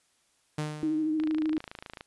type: tone with exponential decay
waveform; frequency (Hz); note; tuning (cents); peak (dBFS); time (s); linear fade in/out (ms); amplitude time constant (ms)
sawtooth; 151.7; D#3; -44; -24; 0.58-1.32; 5; 160
type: tone with vibrato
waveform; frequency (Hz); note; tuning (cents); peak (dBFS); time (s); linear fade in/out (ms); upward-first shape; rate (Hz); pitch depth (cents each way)
sine; 311.3; D#4; +1; -25; 0.83-1.58; 0; sine; 13; 33
type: click train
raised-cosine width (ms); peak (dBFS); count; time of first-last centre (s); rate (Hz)
0.3; -24; 23; 1.2-2.009; 27.2
effects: white hiss -69 dBFS RMS until 2.06 s + resampled to 24000 Hz